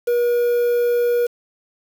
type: tone with quantisation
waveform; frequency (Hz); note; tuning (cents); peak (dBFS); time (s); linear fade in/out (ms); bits
triangle; 480; B4; -49; -13; 0.07-1.27; 10; 6
effects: none